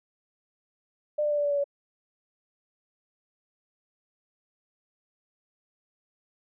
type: tone with pitch steps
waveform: sine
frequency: 599 / 593.5 / 588 / 582.6 / 577.3 / 572 / 566.7 Hz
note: D5 / D5 / D5 / D5 / D5 / D5 / C#5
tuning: +34 / +18 / +2 / -14 / -30 / -46 / +38 cents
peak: -23 dBFS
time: 1.18-1.642 s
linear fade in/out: 10 ms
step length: 66 ms
effects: none